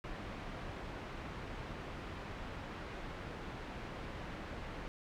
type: low-pass noise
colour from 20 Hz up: pink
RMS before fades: -45 dBFS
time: 0.04-4.88 s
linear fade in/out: 0 ms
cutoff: 2400 Hz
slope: 12 dB/octave
effects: none